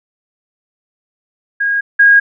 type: tone pair in turn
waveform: sine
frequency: 1635 / 1635 Hz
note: G#6 / G#6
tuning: -28 / -28 cents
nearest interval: unison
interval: 0 cents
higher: neither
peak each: -12 / -4 dBFS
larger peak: second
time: 1.6-1.81 / 1.99-2.2 s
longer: neither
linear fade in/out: 10 ms
effects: none